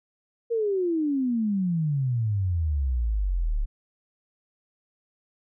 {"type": "exponential sweep", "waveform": "sine", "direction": "down", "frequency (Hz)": [474.8, 34.28], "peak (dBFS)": -22, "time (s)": [0.5, 3.66], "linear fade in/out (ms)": 20, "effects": []}